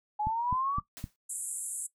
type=exponential sweep; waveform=sine; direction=up; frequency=830.6 to 1174.7 Hz; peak=-28 dBFS; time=0.19-0.8 s; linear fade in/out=10 ms
type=click train; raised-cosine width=5 ms; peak=-23 dBFS; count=4; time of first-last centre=0.27-1.041 s; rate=3.89 Hz
type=noise with exponential decay; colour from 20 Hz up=white; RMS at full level=-42 dBFS; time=0.97-1.16 s; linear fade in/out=0 ms; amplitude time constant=41 ms
type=band-pass noise; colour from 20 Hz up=pink; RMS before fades=-37 dBFS; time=1.29-1.87 s; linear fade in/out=10 ms; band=7400 to 11000 Hz; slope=96 dB/octave
effects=noise-tail reverb RT60 0.1 s tail -17 dB re dry